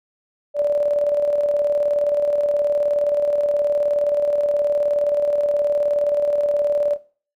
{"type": "tone with tremolo", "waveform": "sine", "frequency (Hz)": 583, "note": "D5", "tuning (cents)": -13, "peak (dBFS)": -14, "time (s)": [0.54, 6.98], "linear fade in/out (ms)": 50, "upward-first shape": "square", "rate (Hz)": 19, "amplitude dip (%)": 35, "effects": ["noise-tail reverb RT60 0.4 s tail -17 dB re dry"]}